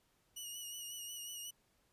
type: tone with vibrato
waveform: 15% pulse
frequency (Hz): 2906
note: F#7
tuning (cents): -32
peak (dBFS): -37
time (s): 0.36-1.51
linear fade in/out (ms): 10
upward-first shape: sine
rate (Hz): 5.5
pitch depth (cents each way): 39
effects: pink hiss -75 dBFS RMS until 1.92 s + resampled to 32000 Hz